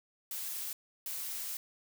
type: noise bursts at uneven times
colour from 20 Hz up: blue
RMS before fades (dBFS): -39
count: 2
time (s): 0.31-0.73 / 1.06-1.57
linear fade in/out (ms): 2
effects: none